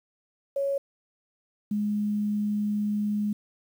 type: tone pair in turn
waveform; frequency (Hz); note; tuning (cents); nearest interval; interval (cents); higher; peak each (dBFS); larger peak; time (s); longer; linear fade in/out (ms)
sine; 555 / 208.3; C#5 / G#3; +2 / +5; octave + perfect fourth; 1697; first; -24; neither; 0.56-0.78 / 1.71-3.33; second; 5
effects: 9-bit